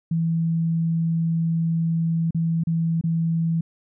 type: tone with dropouts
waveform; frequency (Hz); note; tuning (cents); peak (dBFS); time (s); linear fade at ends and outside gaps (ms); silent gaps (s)
sine; 164.81; E3; 0; -19; 0.11-3.61; 5; 2.308-2.346 / 2.637-2.67 / 3.012-3.038
effects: none

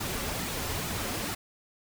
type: noise with flanger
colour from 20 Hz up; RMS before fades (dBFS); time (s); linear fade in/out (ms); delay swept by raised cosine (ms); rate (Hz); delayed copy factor
pink; -33; 0-1.35; 10; 1.8 to 6.4; 2.3; -0.65
effects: none

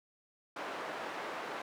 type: band-pass noise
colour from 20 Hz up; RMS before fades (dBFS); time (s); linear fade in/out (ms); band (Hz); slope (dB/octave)
white; -41; 0.56-1.62; 5; 340 to 1300; 12
effects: none

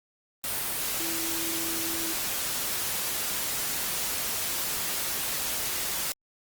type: tone in noise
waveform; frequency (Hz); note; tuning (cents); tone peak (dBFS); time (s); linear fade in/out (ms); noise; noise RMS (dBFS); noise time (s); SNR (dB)
sine; 329.6; E4; 0; -36; 1-2.13; 0; white; -30; 0.44-6.12; -9
effects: Opus 32 kbps

